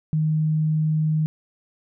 sine tone, 155.56 Hz, D#3, in tune, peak -18 dBFS, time 0.13-1.26 s, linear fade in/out 0 ms, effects none

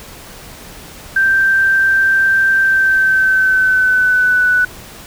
sine tone with pitch glide, 1568 to 1487.7 Hz, G6 to F#6, 0 to +9 cents, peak -9 dBFS, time 1.16-4.65 s, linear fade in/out 5 ms, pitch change -91 cents, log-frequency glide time 2.59-4.49 s, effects pink hiss -35 dBFS RMS until 5.06 s

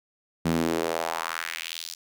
sawtooth tone with high-pass filter sweep, 82.41 Hz, E2, in tune, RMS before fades -29 dBFS, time 0.45-1.95 s, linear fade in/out 10 ms, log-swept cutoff 180 to 5200 Hz, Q 2.1, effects none

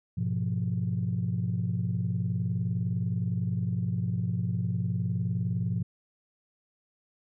sine chord, F diminished, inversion first, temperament equal, 103.83 / 123.47 / 174.61 Hz, Ab2 / Cb3 / F3, 0 / 0 / 0 cents, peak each -30 dBFS, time 0.17-5.83 s, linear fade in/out 10 ms, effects tanh soft clip ceiling -19 dBFS

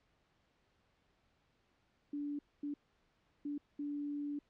sine tone bursts at uneven times, 290 Hz, D4, 22 cents flat, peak -37 dBFS, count 4, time 2.13-2.39 / 2.63-2.74 / 3.45-3.58 / 3.79-4.39 s, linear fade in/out 5 ms, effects pink hiss -75 dBFS RMS until 4.49 s + low-pass 4000 Hz 12 dB/octave

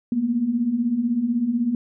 sine beating tone pair, 224.6 / 240.6 Hz, A3 / B3, +36 / -45 cents, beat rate 16 Hz, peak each -26 / -20 dBFS, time 0.12-1.75 s, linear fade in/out 2 ms, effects none

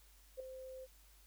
sine tone with ADSR envelope, 520 Hz, C5, 11 cents flat, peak -38 dBFS, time 0.37-0.87 s, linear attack 30 ms, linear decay 3 ms, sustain -9 dB, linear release 34 ms, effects added 50 Hz sine -63 dBFS peak until 1.26 s + white hiss -67 dBFS RMS until 1.26 s

